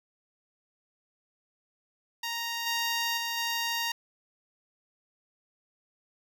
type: tone with level steps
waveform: 10% pulse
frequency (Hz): 932.3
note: A#5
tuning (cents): 0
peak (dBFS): -23 / -19 / -22 / -20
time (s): 2.23-3.92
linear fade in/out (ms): 5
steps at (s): 2.66 / 3.17 / 3.37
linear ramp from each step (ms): 10
effects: none